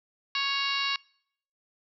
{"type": "harmonic tone with a mistuned harmonic", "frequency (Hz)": 554, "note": "C#5", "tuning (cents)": -1, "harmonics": [2, 3, 4, 5, 6, 7, 8, 9, 10], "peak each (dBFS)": [-33, -37, -34, -31, -43, -33, -35, -41, -42], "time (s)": [0.35, 0.96], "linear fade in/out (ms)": 2, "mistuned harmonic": 5, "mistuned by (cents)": 17, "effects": ["noise-tail reverb RT60 0.7 s tail -26 dB re dry"]}